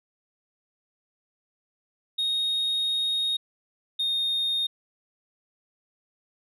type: tone pair in turn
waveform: sine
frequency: 3729 / 3690 Hz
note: A#7 / A#7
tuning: 0 / -18 cents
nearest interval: unison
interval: 18 cents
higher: first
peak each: -21 dBFS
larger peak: neither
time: 2.18-3.37 / 3.99-4.67 s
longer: first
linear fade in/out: 10 ms
effects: tanh soft clip ceiling -22 dBFS

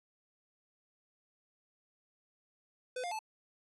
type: tone with pitch steps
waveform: square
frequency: 504 / 705 / 871 Hz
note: B4 / F5 / A5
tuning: +35 / +16 / -18 cents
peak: -37 dBFS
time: 2.96-3.191 s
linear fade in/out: 5 ms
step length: 77 ms
effects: resampled to 24000 Hz

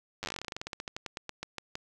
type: slowing click train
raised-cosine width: 0.2 ms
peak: -19 dBFS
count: 28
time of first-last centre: 0.23-1.754 s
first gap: 9 ms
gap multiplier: 1.12
effects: none

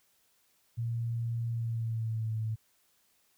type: tone with pitch glide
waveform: sine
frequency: 116.54 to 110.38 Hz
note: A#2 to A2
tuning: 0 to +6 cents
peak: -30 dBFS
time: 0.77-2.56 s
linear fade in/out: 20 ms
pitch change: -94 cents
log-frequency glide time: 1.5-2.33 s
effects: white hiss -70 dBFS RMS until 3.37 s

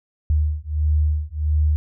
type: beating tone pair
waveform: sine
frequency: 75.2 / 76.7 Hz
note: D2 / D#2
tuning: +42 / -24 cents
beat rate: 1.5 Hz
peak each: -20 / -20 dBFS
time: 0.3-1.76 s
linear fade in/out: 0 ms
effects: none

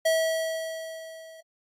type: tone with level ramp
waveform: square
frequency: 647 Hz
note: E5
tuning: 32 cents flat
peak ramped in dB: -20 to -46 dBFS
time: 0.05-1.41 s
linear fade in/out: 10 ms
effects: AAC 48 kbps

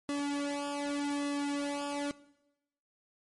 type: tone with flanger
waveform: sawtooth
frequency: 286.4 Hz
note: D4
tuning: 43 cents flat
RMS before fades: -34 dBFS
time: 0.09-2.11 s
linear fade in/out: 0 ms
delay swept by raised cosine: 1.3 to 3 ms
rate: 0.85 Hz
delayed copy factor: -0.95
effects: noise-tail reverb RT60 0.9 s tail -19 dB re dry + MP3 48 kbps

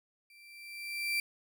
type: tone with level ramp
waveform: 35% pulse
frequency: 2349 Hz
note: D7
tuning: in tune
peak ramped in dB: -55 to -26 dBFS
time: 0.3-1.2 s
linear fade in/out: 2 ms
effects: none

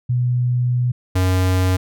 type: tone pair in turn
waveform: sine / square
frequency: 123.47 / 92.5 Hz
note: B2 / F#2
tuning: 0 / 0 cents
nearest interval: perfect fourth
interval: 500 cents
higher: first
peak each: -15 dBFS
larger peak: neither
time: 0.09-0.92 / 1.15-1.77 s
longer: first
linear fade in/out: 10 ms
effects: none

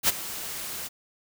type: noise with ADSR envelope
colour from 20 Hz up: white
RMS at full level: -19 dBFS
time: 0.03-0.89 s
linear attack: 55 ms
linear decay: 24 ms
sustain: -16 dB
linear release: 26 ms
effects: none

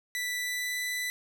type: tone with pitch glide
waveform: sawtooth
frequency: 1975.5 to 1989.2 Hz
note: B6 to B6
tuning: 0 to +12 cents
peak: -27 dBFS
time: 0.15-1.1 s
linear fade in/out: 0 ms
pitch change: +12 cents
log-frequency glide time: 0.37-0.79 s
effects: none

